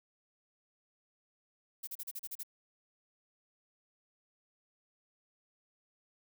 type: noise bursts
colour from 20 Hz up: violet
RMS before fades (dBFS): -41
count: 8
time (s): 1.83-2.434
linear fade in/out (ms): 10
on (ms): 44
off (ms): 36
effects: none